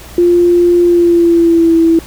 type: tone with pitch glide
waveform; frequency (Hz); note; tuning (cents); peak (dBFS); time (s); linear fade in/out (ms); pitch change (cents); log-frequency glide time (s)
sine; 349.2 to 329.6; F4 to E4; 0 to 0; -5; 0.18-1.99; 2; -100; 0.83-1.76
effects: added 60 Hz sine -34 dBFS peak until 2.06 s + pink hiss -34 dBFS RMS until 2.06 s